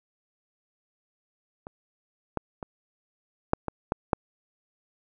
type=clicks; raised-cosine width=1 ms; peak=-25 / -13 / -21 / -6 / -15 / -10 / -6 dBFS; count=7; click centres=1.669 / 2.373 / 2.628 / 3.534 / 3.683 / 3.921 / 4.132 s; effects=none